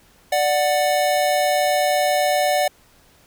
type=tone pair together; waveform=square; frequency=590 / 737.9 Hz; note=D5 / F#5; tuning=+8 / -5 cents; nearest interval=major third; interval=387 cents; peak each=-20 dBFS; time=0.32-2.68 s; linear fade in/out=5 ms; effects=pink hiss -54 dBFS RMS until 3.26 s